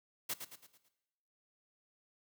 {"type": "noise with echo", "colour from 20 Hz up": "white", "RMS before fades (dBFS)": -37, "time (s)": [0.29, 0.34], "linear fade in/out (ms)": 10, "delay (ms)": 110, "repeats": 5, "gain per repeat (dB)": -7, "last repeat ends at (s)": 0.89, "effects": ["noise-tail reverb RT60 1.0 s tail -17 dB re dry"]}